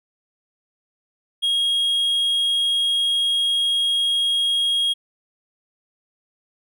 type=tone; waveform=triangle; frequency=3274 Hz; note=G#7; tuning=25 cents flat; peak=-16 dBFS; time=1.42-4.94 s; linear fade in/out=20 ms; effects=none